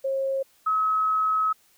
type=tone pair in turn; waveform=sine; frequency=539 / 1282 Hz; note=C#5 / E6; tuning=-49 / -49 cents; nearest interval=octave + minor third; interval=1500 cents; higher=second; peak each=-23 / -20 dBFS; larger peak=second; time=0.04-0.43 / 0.66-1.53 s; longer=second; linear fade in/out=10 ms; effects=white hiss -61 dBFS RMS until 1.77 s